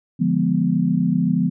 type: chord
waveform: sine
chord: D diminished seventh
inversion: none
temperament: equal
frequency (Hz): 146.83 / 174.61 / 207.7 / 246.9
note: D3 / F3 / Ab3 / Cb4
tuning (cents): 0 / 0 / 0 / 0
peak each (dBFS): -25 / -19 / -23 / -21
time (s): 0.19-1.5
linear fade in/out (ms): 20
effects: none